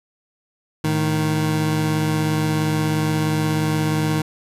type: tone pair together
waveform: 25% pulse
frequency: 109.09 / 155.2 Hz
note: A2 / D#3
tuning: -14 / -4 cents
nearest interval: tritone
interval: 610 cents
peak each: -22 / -15 dBFS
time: 0.84-4.22 s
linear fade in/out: 5 ms
effects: resampled to 32000 Hz